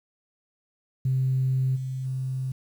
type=tone with level steps; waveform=sine; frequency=130.81 Hz; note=C3; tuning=in tune; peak=-20 / -28 / -26 dBFS; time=1.05-2.52 s; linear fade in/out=5 ms; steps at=1.75 / 2.04 s; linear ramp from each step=20 ms; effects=tanh soft clip ceiling -16 dBFS + 9-bit